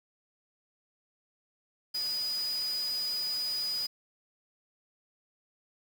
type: tone in noise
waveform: sine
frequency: 4945 Hz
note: D#8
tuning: 12 cents flat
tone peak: -30 dBFS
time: 1.94-3.87 s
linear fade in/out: 10 ms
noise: white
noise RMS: -44 dBFS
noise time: 1.94-3.87 s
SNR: +11 dB
effects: none